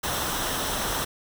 pink noise with comb filter, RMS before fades -28 dBFS, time 0.03-1.05 s, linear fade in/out 10 ms, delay 0.43 ms, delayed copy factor -0.5, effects none

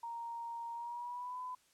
sine tone with pitch glide, 932.3 to 1005 Hz, A#5 to B5, 0 to +30 cents, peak -40 dBFS, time 0.03-1.55 s, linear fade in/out 5 ms, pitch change +130 cents, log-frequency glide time 0.73-1.4 s, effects white hiss -70 dBFS RMS until 1.73 s + low-pass 10000 Hz 12 dB/octave

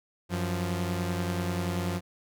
sawtooth tone pair together, 92.5 / 174.61 Hz, F#2 / F3, 0 / 0 cents, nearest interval major seventh, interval 1100 cents, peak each -27 dBFS, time 0.29-2.01 s, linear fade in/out 50 ms, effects none

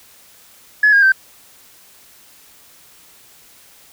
sine tone with pitch steps, 1700 / 1626 / 1555.3 Hz, G#6 / G#6 / G6, +40 / -37 / -14 cents, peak -7 dBFS, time 0.83-1.121 s, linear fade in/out 5 ms, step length 97 ms, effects tanh soft clip ceiling -4 dBFS + white hiss -47 dBFS RMS until 3.92 s

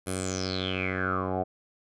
10% pulse tone with low-pass filter sweep, 93.3 Hz, F#2, 15 cents sharp, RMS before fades -30 dBFS, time 0.06-1.44 s, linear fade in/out 20 ms, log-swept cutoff 11000 to 690 Hz, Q 9.2, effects none

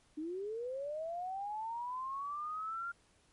sine linear sweep, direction up, 296.3 to 1404 Hz, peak -37 dBFS, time 0.17-2.92 s, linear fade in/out 10 ms, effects pink hiss -69 dBFS RMS until 3.32 s + MP3 48 kbps

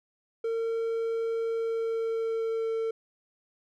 triangle tone with pitch glide, 455.5 to 450 Hz, A#4 to A4, -40 to +39 cents, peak -25 dBFS, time 0.44-2.91 s, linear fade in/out 5 ms, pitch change -21 cents, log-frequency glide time 1.53-2.69 s, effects none

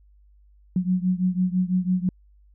sine beating tone pair, 180.9 / 186.9 Hz, F#3 / F#3, -39 / +18 cents, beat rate 6 Hz, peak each -22 / -24 dBFS, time 0.76-2.09 s, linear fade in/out 2 ms, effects added 50 Hz sine -52 dBFS peak until 2.54 s

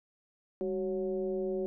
sine tone with frequency modulation, 376.2 Hz, F#4, 29 cents sharp, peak -30 dBFS, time 0.61-1.66 s, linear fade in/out 0 ms, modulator 176 Hz, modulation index 0.84, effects none

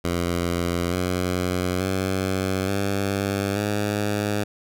10% pulse tone with pitch steps, 86.9 / 90.75 / 94.77 / 98.96 / 103.34 Hz, F2 / F#2 / F#2 / G2 / G#2, -8 / -33 / +42 / +17 / -8 cents, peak -14 dBFS, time 0.04-4.44 s, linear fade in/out 10 ms, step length 880 ms, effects none

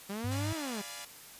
sawtooth linear two-way sweep, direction up then down, 192 to 329.6 to 192 Hz, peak -32 dBFS, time 0.09-0.82 s, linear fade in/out 10 ms, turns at 0.54 s
sine tone, 101.4 Hz, G#2, 41 cents flat, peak -32 dBFS, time 0.24-0.53 s, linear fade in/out 5 ms
5% pulse chord, D diminished seventh, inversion none, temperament equal with one note detuned, 587.3 / 698.5 / 836.9 / 987.8 Hz, D5 / F5 / Ab5 / Cb6, 0 / 0 / +13 / 0 cents, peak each -36 dBFS, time 0.31-1.05 s, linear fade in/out 5 ms
effects white hiss -51 dBFS RMS until 1.39 s + resampled to 32000 Hz

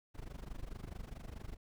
brown noise with amplitude modulation, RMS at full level -42 dBFS, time 0.14-1.57 s, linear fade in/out 20 ms, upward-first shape sine, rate 24.6 Hz, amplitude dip 90%, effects none

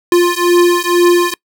square beating tone pair, 349.2 / 351.3 Hz, F4 / F4, 0 / +10 cents, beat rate 2.1 Hz, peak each -12 dBFS, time 0.12-1.34 s, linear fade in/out 2 ms, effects noise-tail reverb RT60 0.1 s tail -25 dB re dry

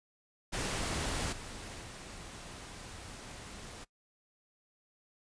pink noise with level steps, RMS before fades -35 / -45 / -47 dBFS, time 0.52-3.85 s, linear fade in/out 20 ms, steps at 1.32 / 1.81 s, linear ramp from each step 10 ms, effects noise-tail reverb RT60 0.1 s tail -21 dB re dry + resampled to 22050 Hz

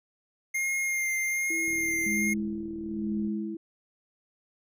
square tone with vibrato, 2122 Hz, C7, 24 cents sharp, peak -27 dBFS, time 0.54-2.34 s, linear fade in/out 10 ms, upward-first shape sine, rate 1.2 Hz, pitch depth 19 cents each way
sine tone, 329.6 Hz, E4, in tune, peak -34 dBFS, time 1.5-3.57 s, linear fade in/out 5 ms
click train, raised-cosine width 3 ms, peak -35 dBFS, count 63, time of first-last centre 1.68-3.274 s, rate 38.9 Hz
sine tone with tremolo, 209.8 Hz, G#3, 18 cents sharp, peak -27 dBFS, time 2.06-3.55 s, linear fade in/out 5 ms, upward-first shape sine, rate 1.1 Hz, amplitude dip 80%
effects none

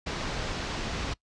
pink low-pass noise, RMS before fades -33 dBFS, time 0.06-1.14 s, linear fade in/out 10 ms, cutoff 5800 Hz, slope 24 dB/octave, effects noise-tail reverb RT60 0.1 s tail -22 dB re dry + resampled to 22050 Hz

